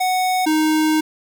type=tone pair in turn; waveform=square; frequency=740 / 311.1 Hz; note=F#5 / D#4; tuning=0 / 0 cents; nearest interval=octave + minor third; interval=1500 cents; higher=first; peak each=-17 / -15 dBFS; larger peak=second; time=0-0.46 / 0.46-1.01 s; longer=second; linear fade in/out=10 ms; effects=8-bit